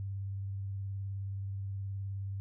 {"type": "tone with vibrato", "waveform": "sine", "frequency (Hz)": 98, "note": "G2", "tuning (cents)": 0, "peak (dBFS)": -35, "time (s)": [0, 2.4], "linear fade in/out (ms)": 0, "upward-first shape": "sine", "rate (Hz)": 19, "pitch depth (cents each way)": 27, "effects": []}